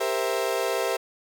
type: chord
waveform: 35% pulse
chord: C dominant seventh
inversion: second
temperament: equal with one note detuned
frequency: 395.9 / 466.2 / 523.3 / 659.3 Hz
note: G4 / Bb4 / C5 / E5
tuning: +17 / 0 / 0 / 0 cents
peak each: -28 dBFS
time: 0-0.97 s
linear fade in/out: 10 ms
effects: none